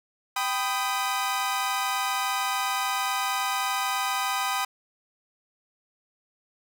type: chord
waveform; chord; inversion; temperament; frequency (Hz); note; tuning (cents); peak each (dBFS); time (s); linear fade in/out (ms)
sawtooth; G augmented; none; equal with one note detuned; 784 / 1001 / 1244.5; G5 / B5 / D#6; 0 / +23 / 0; -26; 0.36-4.65; 5
effects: none